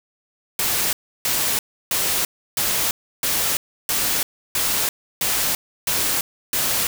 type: noise bursts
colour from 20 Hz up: white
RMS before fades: -21 dBFS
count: 10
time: 0.59-6.87 s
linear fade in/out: 2 ms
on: 340 ms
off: 320 ms
effects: none